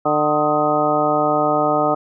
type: harmonic tone with a mistuned harmonic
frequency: 150 Hz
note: D3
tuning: 37 cents sharp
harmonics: 1 / 2 / 3 / 4 / 5 / 6 / 7 / 8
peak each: -30 / -23 / -24 / -20 / -20 / -29 / -28 / -21 dBFS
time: 0.05-1.95 s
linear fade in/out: 10 ms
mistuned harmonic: 8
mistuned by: +73 cents
effects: none